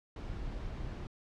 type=noise; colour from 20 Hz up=brown; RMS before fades=-40 dBFS; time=0.16-1.07 s; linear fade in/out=2 ms; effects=low-pass 5000 Hz 12 dB/octave